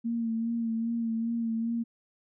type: tone with vibrato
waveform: sine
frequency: 229.3 Hz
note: A#3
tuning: 28 cents flat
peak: -27 dBFS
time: 0.04-1.84 s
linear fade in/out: 20 ms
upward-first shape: sine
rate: 2.5 Hz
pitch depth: 31 cents each way
effects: none